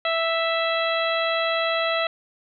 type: harmonic tone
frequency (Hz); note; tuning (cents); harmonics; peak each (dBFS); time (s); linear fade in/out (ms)
659.3; E5; 0; 1 / 2 / 3 / 4 / 5 / 6; -24 / -27 / -29 / -30 / -31 / -32; 0.05-2.07; 2
effects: none